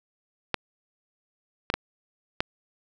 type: clicks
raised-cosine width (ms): 0.3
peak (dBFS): -7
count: 4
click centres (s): 0.543 / 1.701 / 1.74 / 2.405
effects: none